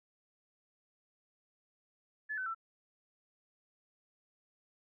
sine tone with pitch steps, 1724 / 1518.3 / 1337.1 Hz, A6 / F#6 / E6, -36 / +44 / +24 cents, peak -35 dBFS, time 2.29-2.548 s, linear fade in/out 20 ms, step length 86 ms, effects none

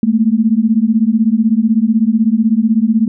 sine beating tone pair, 214.3 / 230.3 Hz, A3 / A#3, -45 / -21 cents, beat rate 16 Hz, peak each -12 dBFS, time 0.03-3.08 s, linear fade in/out 2 ms, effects none

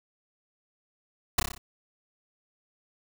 pink noise with echo, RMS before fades -22 dBFS, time 1.38-1.4 s, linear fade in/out 5 ms, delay 30 ms, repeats 6, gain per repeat -4 dB, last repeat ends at 1.58 s, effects none

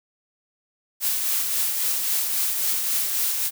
blue noise with tremolo, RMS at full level -22 dBFS, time 1-3.51 s, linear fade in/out 50 ms, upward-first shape triangle, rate 3.7 Hz, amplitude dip 40%, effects none

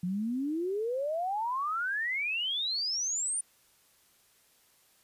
sine exponential sweep, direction up, 172.6 to 9380 Hz, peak -29 dBFS, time 0.03-3.41 s, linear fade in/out 5 ms, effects white hiss -65 dBFS RMS until 5.03 s + resampled to 32000 Hz

